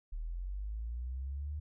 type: linear sweep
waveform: sine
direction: up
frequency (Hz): 37.21 to 76.1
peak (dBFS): -36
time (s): 0.12-1.6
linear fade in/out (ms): 10
effects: none